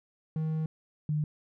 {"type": "tone pair in turn", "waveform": ["triangle", "sine"], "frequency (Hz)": [157.7, 151.17], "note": ["D#3", "D#3"], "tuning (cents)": [24, -50], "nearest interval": "minor second", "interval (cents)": 74, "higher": "first", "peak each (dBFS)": -26, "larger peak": "neither", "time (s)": [[0.36, 0.66], [1.09, 1.24]], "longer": "first", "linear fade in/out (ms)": 2, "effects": []}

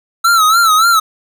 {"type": "tone with vibrato", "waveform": "square", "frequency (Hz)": 1318.5, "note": "E6", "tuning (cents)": 0, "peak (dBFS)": -8, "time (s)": [0.24, 1], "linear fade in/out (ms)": 10, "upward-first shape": "sine", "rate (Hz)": 3.5, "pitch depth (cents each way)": 98, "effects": []}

